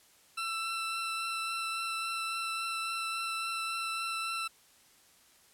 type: tone with vibrato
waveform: 20% pulse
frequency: 1337 Hz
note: E6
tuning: 24 cents sharp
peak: -28 dBFS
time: 0.37-4.48 s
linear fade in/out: 10 ms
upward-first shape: triangle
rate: 3.6 Hz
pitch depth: 12 cents each way
effects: white hiss -62 dBFS RMS until 5.53 s + low-pass 12000 Hz 12 dB/octave